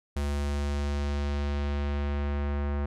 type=tone with low-pass filter sweep; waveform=square; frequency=71.8 Hz; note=D2; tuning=39 cents flat; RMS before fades=-29 dBFS; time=0.16-2.86 s; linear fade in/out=5 ms; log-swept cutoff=11000 to 1600 Hz; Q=0.89; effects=none